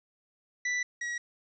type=tone pair in turn; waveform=45% pulse; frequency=1975.5 / 1912.6 Hz; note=B6 / A#6; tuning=0 / +44 cents; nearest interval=minor second; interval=56 cents; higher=first; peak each=-28 / -32 dBFS; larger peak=first; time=0.65-0.83 / 1.01-1.18 s; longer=first; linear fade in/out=5 ms; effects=resampled to 16000 Hz + 11-bit